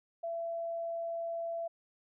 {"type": "tone", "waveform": "sine", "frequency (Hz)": 671, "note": "E5", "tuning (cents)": 31, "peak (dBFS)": -34, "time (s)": [0.23, 1.68], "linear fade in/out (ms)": 10, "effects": []}